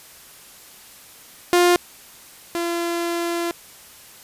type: tone pair in turn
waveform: sawtooth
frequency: 352.5 / 341.5 Hz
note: F4 / F4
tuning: +16 / -39 cents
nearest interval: minor second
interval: 55 cents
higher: first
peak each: -9 / -18 dBFS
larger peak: first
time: 1.53-1.76 / 2.55-3.51 s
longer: second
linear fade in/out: 0 ms
effects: white hiss -45 dBFS RMS until 4.23 s + resampled to 32000 Hz